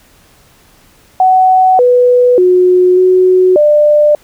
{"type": "tone with pitch steps", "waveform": "sine", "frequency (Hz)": [748, 493.6, 363.6, 369.1, 596], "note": ["F#5", "B4", "F#4", "F#4", "D5"], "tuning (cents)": [19, -1, -30, -4, 25], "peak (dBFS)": -4, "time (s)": [1.2, 4.15], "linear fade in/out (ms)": 2, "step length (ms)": 590, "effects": ["pink hiss -46 dBFS RMS until 4.23 s"]}